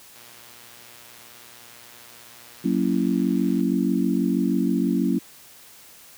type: click train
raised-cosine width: 0.2 ms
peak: -31 dBFS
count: 411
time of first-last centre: 0.16-3.605 s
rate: 119 Hz
type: chord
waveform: sine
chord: F# dominant seventh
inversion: none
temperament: just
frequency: 185 / 231.2 / 277.5 / 333 Hz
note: F#3 / A#3 / C#4 / E4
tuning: 0 / -14 / +2 / +18 cents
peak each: -24 / -24 / -24 / -27 dBFS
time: 2.64-5.19 s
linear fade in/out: 10 ms
effects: white hiss -48 dBFS RMS until 6.17 s + high-pass 60 Hz 12 dB/octave